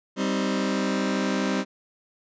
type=chord; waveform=sawtooth; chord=C minor; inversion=second; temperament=just; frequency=196.22 / 261.6 / 314 Hz; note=G3 / C4 / Eb4; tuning=+2 / 0 / +16 cents; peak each=-22 / -23 / -27 dBFS; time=0.16-1.65 s; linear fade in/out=50 ms; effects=resampled to 16000 Hz